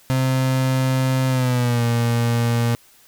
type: tone with pitch glide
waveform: 35% pulse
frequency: 130.81 to 117.89 Hz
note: C3 to A#2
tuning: 0 to +20 cents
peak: -15 dBFS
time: 0.1-2.75 s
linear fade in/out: 0 ms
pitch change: -180 cents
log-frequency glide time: 1.28-1.83 s
effects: white hiss -52 dBFS RMS until 3.07 s